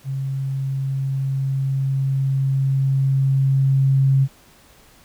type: tone with level ramp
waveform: sine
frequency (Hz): 135.3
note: C#3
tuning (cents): -42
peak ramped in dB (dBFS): -22 to -12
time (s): 0.04-4.28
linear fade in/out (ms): 50
effects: pink hiss -51 dBFS RMS until 5.04 s